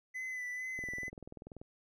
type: tone with vibrato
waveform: triangle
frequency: 2009 Hz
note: B6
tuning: 29 cents sharp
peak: -36 dBFS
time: 0.14-1.1 s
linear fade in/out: 20 ms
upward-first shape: sine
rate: 2.2 Hz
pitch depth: 28 cents each way
type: click train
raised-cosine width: 2 ms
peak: -34 dBFS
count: 18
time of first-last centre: 0.79-1.615 s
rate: 20.6 Hz
effects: none